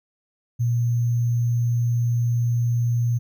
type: tone with sample-and-hold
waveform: sine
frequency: 118.7 Hz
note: A#2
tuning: 32 cents sharp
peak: -18 dBFS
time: 0.59-3.19 s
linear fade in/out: 20 ms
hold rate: 6300 Hz
effects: none